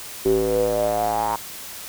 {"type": "tone with band-pass filter sweep", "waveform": "square", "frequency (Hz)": 54.7, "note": "A1", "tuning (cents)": -9, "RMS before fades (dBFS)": -21, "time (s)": [0.25, 1.36], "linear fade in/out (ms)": 5, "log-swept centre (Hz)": [370, 940], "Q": 8, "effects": ["white hiss -36 dBFS RMS until 1.88 s"]}